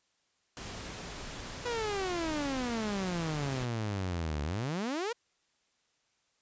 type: noise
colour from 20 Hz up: pink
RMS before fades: -42 dBFS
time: 0.57-3.65 s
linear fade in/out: 0 ms
type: exponential two-way sweep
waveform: sawtooth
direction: down then up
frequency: 493.9 to 71.3 to 493.9 Hz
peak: -28 dBFS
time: 1.65-5.13 s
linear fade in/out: 10 ms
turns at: 4.43 s
effects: white hiss -74 dBFS RMS until 6.41 s + resampled to 16000 Hz